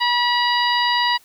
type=harmonic tone with a mistuned harmonic; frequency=968 Hz; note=B5; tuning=35 cents flat; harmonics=1 / 2 / 3 / 4 / 5; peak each=-19 / -22 / -24 / -25 / -26 dBFS; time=0-1.18 s; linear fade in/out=20 ms; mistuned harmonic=5; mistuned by=-24 cents; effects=white hiss -53 dBFS RMS until 1.24 s